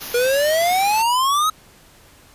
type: band-stop noise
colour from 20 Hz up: white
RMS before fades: -30 dBFS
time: 0-1.03 s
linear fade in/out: 20 ms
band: 6700 to 10000 Hz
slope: 96 dB/octave
type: exponential sweep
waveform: square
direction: up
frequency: 473.8 to 1290 Hz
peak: -16 dBFS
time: 0.14-1.5 s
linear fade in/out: 5 ms
effects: pink hiss -49 dBFS RMS until 2.34 s + resampled to 32000 Hz